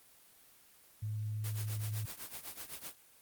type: tone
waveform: sine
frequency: 107 Hz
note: A2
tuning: 48 cents flat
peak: -35 dBFS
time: 1.02-2.06 s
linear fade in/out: 10 ms
type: noise with tremolo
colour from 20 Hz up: white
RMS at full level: -42 dBFS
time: 1.44-2.93 s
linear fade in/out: 0 ms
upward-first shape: triangle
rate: 7.9 Hz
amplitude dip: 90%
effects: white hiss -62 dBFS RMS until 3.21 s + Opus 24 kbps